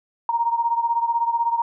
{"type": "beating tone pair", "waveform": "sine", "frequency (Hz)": [930, 946], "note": ["A#5", "A#5"], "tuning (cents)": [-4, 25], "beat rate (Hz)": 16, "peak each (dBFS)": [-20, -24], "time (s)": [0.29, 1.62], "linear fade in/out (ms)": 2, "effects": []}